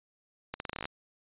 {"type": "accelerating click train", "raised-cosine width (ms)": 0.3, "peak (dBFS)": -19, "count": 11, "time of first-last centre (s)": [0.54, 0.855], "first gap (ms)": 61, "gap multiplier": 0.84, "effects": ["resampled to 8000 Hz"]}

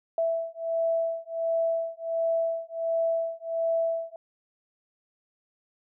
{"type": "beating tone pair", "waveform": "sine", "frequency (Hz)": [660, 661.4], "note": ["E5", "E5"], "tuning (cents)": [2, 6], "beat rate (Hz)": 1.4, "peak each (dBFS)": -28, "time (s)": [0.18, 4.16], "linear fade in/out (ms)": 2, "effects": []}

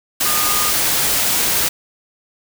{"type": "tone in noise", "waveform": "sine", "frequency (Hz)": 1222, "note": "D#6", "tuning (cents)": -32, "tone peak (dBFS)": -23, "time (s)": [0.25, 0.71], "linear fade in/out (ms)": 10, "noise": "white", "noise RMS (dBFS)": -17, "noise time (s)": [0.2, 1.69], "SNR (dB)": -9, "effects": []}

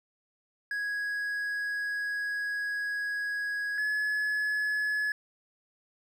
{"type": "tone pair in turn", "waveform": "triangle", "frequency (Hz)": [1661.2, 1702], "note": ["G#6", "G#6"], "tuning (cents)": [0, 42], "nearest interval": "unison", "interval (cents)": 42, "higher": "second", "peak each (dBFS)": [-28, -25], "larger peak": "second", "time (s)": [[0.71, 3.78], [3.78, 5.12]], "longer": "first", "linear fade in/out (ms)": 2, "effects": []}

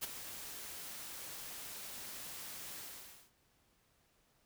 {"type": "noise with ADSR envelope", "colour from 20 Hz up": "white", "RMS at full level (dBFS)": -37, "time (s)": [0.01, 3.31], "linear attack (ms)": 26, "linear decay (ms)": 20, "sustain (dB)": -10, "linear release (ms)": 530, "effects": ["pink hiss -73 dBFS RMS until 4.45 s"]}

